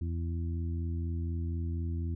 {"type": "harmonic tone", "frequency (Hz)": 84.1, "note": "E2", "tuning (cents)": 35, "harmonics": [1, 2, 3, 4], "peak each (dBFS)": [-31, -42, -43, -46], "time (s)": [0.01, 2.15], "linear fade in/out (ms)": 5, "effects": []}